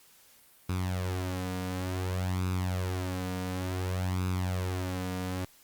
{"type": "tone with flanger", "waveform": "sawtooth", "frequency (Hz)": 92, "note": "F#2", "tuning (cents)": -9, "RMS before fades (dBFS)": -32, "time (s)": [0.69, 5.45], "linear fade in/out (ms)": 5, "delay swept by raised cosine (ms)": [0.79, 4.19], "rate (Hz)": 0.56, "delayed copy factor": 0.7, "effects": ["white hiss -59 dBFS RMS until 5.63 s", "Opus 48 kbps"]}